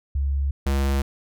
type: tone pair in turn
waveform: sine / square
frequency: 69.4 / 68.64 Hz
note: C#2 / C#2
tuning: +3 / -16 cents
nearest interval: unison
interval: 19 cents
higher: first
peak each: -20 dBFS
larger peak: neither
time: 0.15-0.51 / 0.66-1.02 s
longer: neither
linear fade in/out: 5 ms
effects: none